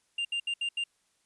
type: tone bursts at uneven times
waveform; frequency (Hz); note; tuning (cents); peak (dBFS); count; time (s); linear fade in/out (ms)
triangle; 2794; F7; 0; -27; 5; 0.18-0.25 / 0.32-0.4 / 0.47-0.54 / 0.61-0.69 / 0.77-0.84; 5
effects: white hiss -72 dBFS RMS until 1.25 s + resampled to 24000 Hz